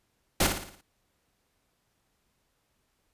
pink noise with echo, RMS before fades -23 dBFS, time 0.4-0.47 s, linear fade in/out 5 ms, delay 57 ms, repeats 6, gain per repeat -6 dB, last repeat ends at 0.812 s, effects pink hiss -74 dBFS RMS until 3.13 s + resampled to 32000 Hz

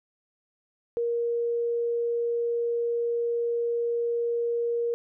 sine tone, 470.6 Hz, A#4, 16 cents sharp, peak -24 dBFS, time 0.97-4.94 s, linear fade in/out 0 ms, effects none

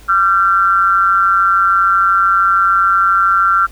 sine tone with amplitude modulation, 1368 Hz, F6, 36 cents flat, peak -5 dBFS, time 0.08-3.67 s, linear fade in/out 20 ms, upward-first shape sine, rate 187 Hz, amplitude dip 80%, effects added 50 Hz sine -38 dBFS peak until 3.71 s + pink hiss -44 dBFS RMS until 3.71 s

